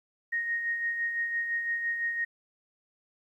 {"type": "tone with tremolo", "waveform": "sine", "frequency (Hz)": 1864.7, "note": "A#6", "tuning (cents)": 0, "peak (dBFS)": -26, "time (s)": [0.32, 2.25], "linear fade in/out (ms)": 10, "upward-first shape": "sine", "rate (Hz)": 5.9, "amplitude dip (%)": 45, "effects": ["11-bit"]}